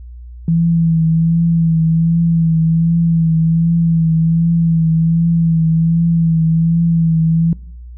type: tone with vibrato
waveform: sine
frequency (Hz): 164.81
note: E3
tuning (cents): 0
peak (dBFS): -10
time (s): 0.48-7.53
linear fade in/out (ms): 2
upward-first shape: triangle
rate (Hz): 1.3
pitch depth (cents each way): 38
effects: noise-tail reverb RT60 0.7 s tail -22 dB re dry + added 60 Hz sine -30 dBFS peak until 7.97 s